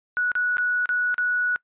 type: tone with dropouts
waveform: sine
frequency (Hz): 1469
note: F#6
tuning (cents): -13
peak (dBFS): -20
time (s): 0.17-1.56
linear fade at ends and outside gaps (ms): 0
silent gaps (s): 0.317-0.353 / 0.57-0.582 / 0.857-0.891 / 1.143-1.181
effects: noise-tail reverb RT60 0.1 s tail -24 dB re dry + resampled to 8000 Hz